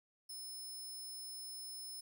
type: tone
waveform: 20% pulse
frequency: 5230 Hz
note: E8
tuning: 15 cents flat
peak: -40 dBFS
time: 0.29-2.01 s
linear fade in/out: 10 ms
effects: none